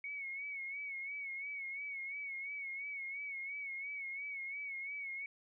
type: tone with vibrato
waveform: sine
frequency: 2217 Hz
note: C#7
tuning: in tune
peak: -40 dBFS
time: 0.04-5.26 s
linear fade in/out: 2 ms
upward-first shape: sine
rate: 2.9 Hz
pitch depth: 61 cents each way
effects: none